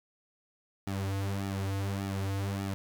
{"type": "tone with flanger", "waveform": "sawtooth", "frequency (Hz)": 98, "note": "G2", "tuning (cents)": 0, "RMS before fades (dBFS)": -33, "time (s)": [0.87, 2.74], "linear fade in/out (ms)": 0, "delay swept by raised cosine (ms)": [1.9, 5.1], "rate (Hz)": 1.7, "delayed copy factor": -1, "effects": []}